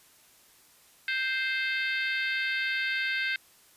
harmonic tone with a mistuned harmonic, 523.3 Hz, C5, in tune, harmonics 3 / 4 / 5 / 6 / 7 / 8 / 9, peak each -30 / -32 / -35 / -41 / -39 / -44 / -44 dBFS, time 1.08-3.36 s, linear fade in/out 2 ms, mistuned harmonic 8, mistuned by +22 cents, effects white hiss -59 dBFS RMS until 3.76 s + resampled to 32000 Hz

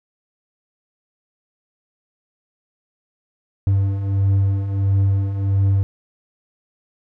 triangle beating tone pair, 96.9 / 98.4 Hz, G2 / G2, -20 / +7 cents, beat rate 1.5 Hz, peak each -21 / -14 dBFS, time 3.67-5.83 s, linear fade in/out 0 ms, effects none

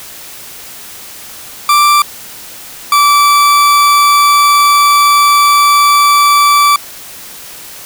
40% pulse tone pair in turn, 1174.7 / 1159.9 Hz, D6 / D6, 0 / -22 cents, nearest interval unison, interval 22 cents, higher first, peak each -4 dBFS, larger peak neither, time 1.69-2.02 / 2.92-6.76 s, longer second, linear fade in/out 2 ms, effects white hiss -30 dBFS RMS until 7.85 s

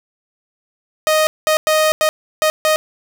sawtooth tone bursts at uneven times, 622 Hz, D#5, 1 cent flat, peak -8 dBFS, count 6, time 1.07-1.27 / 1.47-1.57 / 1.67-1.92 / 2.01-2.09 / 2.42-2.5 / 2.65-2.76 s, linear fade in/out 0 ms, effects none

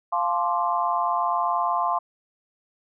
sine chord, D minor seventh, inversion first, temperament equal with one note detuned, 698.5 / 864.9 / 1046.5 / 1174.7 Hz, F5 / A5 / C6 / D6, 0 / -30 / 0 / 0 cents, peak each -26 / -28 / -24 / -30 dBFS, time 0.12-1.99 s, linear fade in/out 10 ms, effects none

